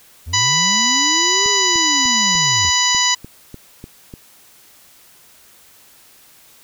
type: linear two-way sweep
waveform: triangle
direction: up then down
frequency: 73.42 to 414.7 to 73.42 Hz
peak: -23 dBFS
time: 0.26-2.71 s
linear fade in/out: 20 ms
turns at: 1.49 s
type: harmonic tone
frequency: 990 Hz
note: B5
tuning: 4 cents sharp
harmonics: 1 / 2 / 3 / 4 / 5 / 6 / 7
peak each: -21 / -21 / -21 / -21 / -21 / -21 / -21 dBFS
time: 0.33-3.15 s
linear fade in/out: 10 ms
type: click train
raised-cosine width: 3 ms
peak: -20 dBFS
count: 10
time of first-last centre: 1.46-4.139 s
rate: 3.36 Hz
effects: white hiss -48 dBFS RMS until 6.63 s